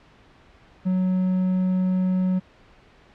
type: tone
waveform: triangle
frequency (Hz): 185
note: F#3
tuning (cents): 0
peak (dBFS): -17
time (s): 0.85-2.4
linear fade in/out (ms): 20
effects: pink hiss -53 dBFS RMS until 3.14 s + low-pass 3000 Hz 12 dB/octave